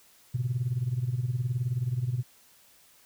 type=tone with tremolo; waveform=sine; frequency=123.47 Hz; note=B2; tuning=in tune; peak=-22 dBFS; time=0.34-2.23 s; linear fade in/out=10 ms; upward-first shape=sine; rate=19 Hz; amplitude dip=80%; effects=tanh soft clip ceiling -20 dBFS + white hiss -59 dBFS RMS until 3.05 s

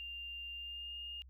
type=tone with pitch glide; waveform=triangle; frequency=2794 to 2830 Hz; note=F7 to F7; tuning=0 to +22 cents; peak=-39 dBFS; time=0-1.22 s; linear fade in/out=0 ms; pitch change=+22 cents; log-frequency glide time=0.54-0.97 s; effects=tanh soft clip ceiling -41 dBFS + added 64 Hz sine -54 dBFS peak until 1.29 s

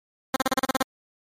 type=tone bursts; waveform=10% pulse; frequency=263.2 Hz; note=C4; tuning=10 cents sharp; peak=-11 dBFS; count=9; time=0.34-0.825 s; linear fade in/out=2 ms; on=21 ms; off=37 ms; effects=MP3 64 kbps

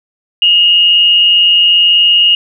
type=tone with amplitude modulation; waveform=sine; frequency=2858 Hz; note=F7; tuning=39 cents sharp; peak=-3 dBFS; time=0.42-2.35 s; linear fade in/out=2 ms; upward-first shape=sine; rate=181 Hz; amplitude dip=40%; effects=none

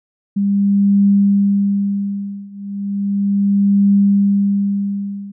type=tone with tremolo; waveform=sine; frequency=200 Hz; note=G3; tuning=35 cents sharp; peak=-8 dBFS; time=0.36-5.32 s; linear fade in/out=10 ms; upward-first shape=triangle; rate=0.35 Hz; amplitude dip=95%; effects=none

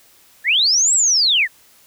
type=linear two-way sweep; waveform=sine; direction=up then down; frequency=1661.2 to 7902 to 1661.2 Hz; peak=-12 dBFS; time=0.44-1.48 s; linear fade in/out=50 ms; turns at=0.94 s; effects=white hiss -51 dBFS RMS until 1.86 s

